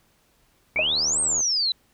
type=click train; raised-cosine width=1 ms; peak=-24 dBFS; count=51; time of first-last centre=0.76-1.406 s; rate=77.4 Hz
type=exponential two-way sweep; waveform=sine; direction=up then down; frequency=2205 to 8620 to 3921 Hz; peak=-20 dBFS; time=0.76-1.72 s; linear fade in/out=2 ms; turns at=1.2 s
type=tone with exponential decay; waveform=sine; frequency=622.3 Hz; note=D#5; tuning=in tune; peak=-18 dBFS; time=0.79-0.87 s; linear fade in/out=1 ms; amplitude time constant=17 ms
effects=pink hiss -63 dBFS RMS until 1.93 s